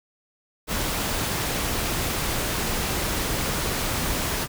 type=noise; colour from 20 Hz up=pink; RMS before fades=-26 dBFS; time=0.67-4.48 s; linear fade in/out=50 ms; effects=none